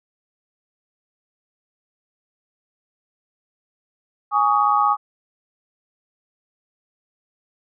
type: chord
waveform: sine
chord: Ab suspended fourth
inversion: none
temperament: equal with one note detuned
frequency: 830.6 / 1128.1 / 1244.5 Hz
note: Ab5 / Db6 / Eb6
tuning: 0 / +30 / 0 cents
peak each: -19 dBFS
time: 4.31-4.97 s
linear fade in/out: 50 ms
effects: none